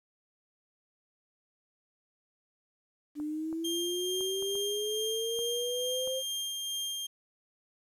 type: linear sweep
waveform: sine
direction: up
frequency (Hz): 293.7 to 529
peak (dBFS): -32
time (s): 3.15-6.23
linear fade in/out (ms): 50
type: clicks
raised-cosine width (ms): 1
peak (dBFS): -34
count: 7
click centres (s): 3.2 / 3.528 / 4.208 / 4.425 / 4.554 / 5.39 / 6.075
type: tone with tremolo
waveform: sawtooth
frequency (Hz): 3200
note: G7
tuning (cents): +35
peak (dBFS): -29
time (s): 3.64-7.07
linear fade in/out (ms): 10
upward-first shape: sine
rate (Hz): 2.3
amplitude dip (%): 25
effects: resampled to 32000 Hz + 10-bit